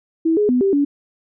sine tone with pitch steps, 325.4 / 417.2 / 249.3 / 391.7 / 285.4 Hz, E4 / G#4 / B3 / G4 / D4, -22 / +8 / +16 / -1 / -49 cents, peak -13 dBFS, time 0.25-0.85 s, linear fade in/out 10 ms, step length 120 ms, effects none

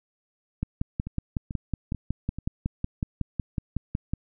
two click trains, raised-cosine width 5 ms, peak -14 / -21 dBFS, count 20 / 4, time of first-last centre 0.63-4.136 / 1.07-2.386 s, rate 5.42 / 2.28 Hz, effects none

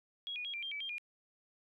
sine tone with pitch steps, 3312 / 2457 / 3289 / 2365 / 3187 / 2299 / 3196 / 2426 Hz, G#7 / D#7 / G#7 / D7 / G7 / D7 / G7 / D#7, -5 / -22 / -18 / +12 / +28 / -37 / +33 / -44 cents, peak -38 dBFS, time 0.27-0.982 s, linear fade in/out 0 ms, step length 89 ms, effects 13-bit

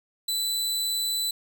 sawtooth tone, 3991 Hz, B7, 17 cents sharp, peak -22 dBFS, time 0.28-1.31 s, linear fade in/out 5 ms, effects none

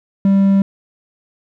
triangle tone, 196 Hz, G3, in tune, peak -7 dBFS, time 0.25-0.62 s, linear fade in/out 2 ms, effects none

